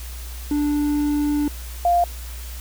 triangle / sine tone pair in turn, 293.7 / 698.5 Hz, D4 / F5, 0 / 0 cents, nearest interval octave + minor third, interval 1500 cents, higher second, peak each -16 / -14 dBFS, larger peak second, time 0.51-1.48 / 1.85-2.04 s, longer first, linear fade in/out 2 ms, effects added 60 Hz sine -31 dBFS peak until 2.6 s + white hiss -40 dBFS RMS until 2.6 s

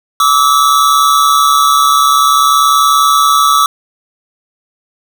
square tone pair together, 1155 / 1295.5 Hz, D6 / E6, -29 / -30 cents, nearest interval major second, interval 199 cents, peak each -10 dBFS, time 0.2-3.66 s, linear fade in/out 2 ms, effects none

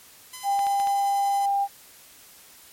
5% pulse tone with tremolo, 1015 Hz, B5, 47 cents sharp, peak -24 dBFS, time 0.33-1.46 s, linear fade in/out 5 ms, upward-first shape triangle, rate 11 Hz, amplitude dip 35%
sine tone, 798 Hz, G5, 31 cents sharp, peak -20 dBFS, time 0.43-1.68 s, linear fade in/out 50 ms
clicks, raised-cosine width 0.2 ms, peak -20 dBFS, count 4, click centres 0.592 / 0.668 / 0.8 / 0.872 s
effects white hiss -50 dBFS RMS until 2.72 s + MP3 64 kbps

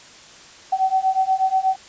sine beating tone pair, 756 / 764.3 Hz, F#5 / G5, +37 / -44 cents, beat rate 8.3 Hz, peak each -20 / -19 dBFS, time 0.72-1.76 s, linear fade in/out 10 ms, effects white hiss -44 dBFS RMS until 1.88 s + resampled to 16000 Hz

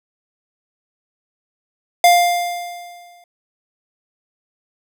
square tone with exponential decay, 701 Hz, F5, 6 cents sharp, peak -7 dBFS, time 2.04-3.24 s, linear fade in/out 2 ms, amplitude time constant 260 ms, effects none

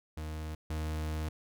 40% pulse tone pair in turn, 77.78 / 77.78 Hz, D#2 / D#2, 0 / 0 cents, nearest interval unison, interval 0 cents, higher neither, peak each -36 / -32 dBFS, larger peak second, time 0.17-0.55 / 0.7-1.29 s, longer second, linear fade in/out 5 ms, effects none

